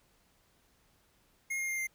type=tone with pitch steps; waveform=square; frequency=2144 / 2129 / 2114 / 2100 Hz; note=C7 / C7 / C7 / C7; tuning=+42 / +30 / +17 / +6 cents; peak=-33 dBFS; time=1.5-1.872 s; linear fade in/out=10 ms; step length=93 ms; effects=pink hiss -69 dBFS RMS until 1.94 s